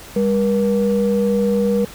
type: tone pair together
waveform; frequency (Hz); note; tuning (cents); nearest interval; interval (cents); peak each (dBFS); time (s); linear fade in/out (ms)
sine; 200.7 / 478.3; G3 / A#4; +41 / +44; octave + minor third; 1503; -16; 0.16-1.85; 5
effects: tanh soft clip ceiling -8 dBFS + pink hiss -38 dBFS RMS until 1.94 s